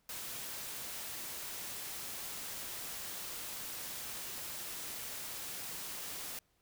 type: noise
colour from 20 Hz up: white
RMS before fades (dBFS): -43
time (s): 0.09-6.39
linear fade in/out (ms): 2
effects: pink hiss -75 dBFS RMS until 6.61 s